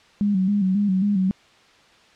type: tone with vibrato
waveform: sine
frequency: 196 Hz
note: G3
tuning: in tune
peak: -17 dBFS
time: 0.21-1.31 s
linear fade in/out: 0 ms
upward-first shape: square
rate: 3.7 Hz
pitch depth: 75 cents each way
effects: white hiss -53 dBFS RMS until 2.15 s + low-pass 4000 Hz 12 dB/octave